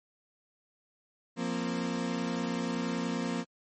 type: chord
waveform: 35% pulse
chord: F suspended fourth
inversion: none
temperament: equal with one note detuned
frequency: 174.61 / 233.1 / 263.6 Hz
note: F3 / Bb3 / C4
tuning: 0 / 0 / +13 cents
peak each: -34 / -32 / -34 dBFS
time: 1.36-3.45 s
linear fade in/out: 50 ms
effects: MP3 32 kbps